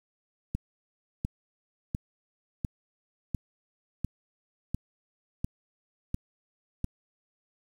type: click train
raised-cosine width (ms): 5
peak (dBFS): -17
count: 10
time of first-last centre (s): 0.55-6.844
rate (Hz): 1.43
effects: 8-bit